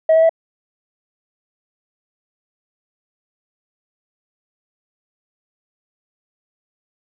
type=tone with pitch steps; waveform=sine; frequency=640 / 647.4 / 655 Hz; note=D#5 / E5 / E5; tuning=+49 / -31 / -11 cents; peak=-7 dBFS; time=0.09-0.294 s; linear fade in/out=5 ms; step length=68 ms; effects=tanh soft clip ceiling -7 dBFS